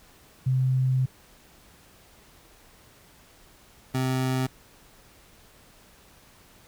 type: tone pair in turn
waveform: sine / 25% pulse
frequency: 129.9 / 129.9 Hz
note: C3 / C3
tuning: -12 / -12 cents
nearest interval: unison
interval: 0 cents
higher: neither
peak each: -20 dBFS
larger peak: neither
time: 0.46-1.06 / 3.94-4.47 s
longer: first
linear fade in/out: 10 ms
effects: pink hiss -55 dBFS RMS until 6.67 s